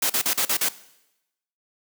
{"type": "noise bursts", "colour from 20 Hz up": "white", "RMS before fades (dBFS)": -22, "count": 6, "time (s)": [0.02, 0.688], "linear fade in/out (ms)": 5, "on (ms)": 78, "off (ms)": 40, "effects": ["noise-tail reverb RT60 0.9 s tail -18 dB re dry", "high-pass 200 Hz 12 dB/octave"]}